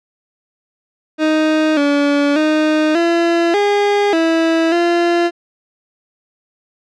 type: tone with pitch steps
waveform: 30% pulse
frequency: 311.3 / 286.6 / 308.6 / 338.7 / 408.1 / 327.4 / 344.1 Hz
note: D#4 / D4 / D#4 / E4 / G#4 / E4 / F4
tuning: +1 / -42 / -14 / +47 / -30 / -12 / -26 cents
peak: -9 dBFS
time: 1.18-5.31 s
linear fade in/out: 50 ms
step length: 590 ms
effects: low-pass 4000 Hz 12 dB/octave